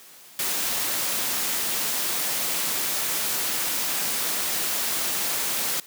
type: noise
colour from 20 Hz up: white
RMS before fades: -26 dBFS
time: 0.39-5.8 s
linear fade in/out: 2 ms
effects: white hiss -48 dBFS RMS until 5.86 s + high-pass 150 Hz 12 dB/octave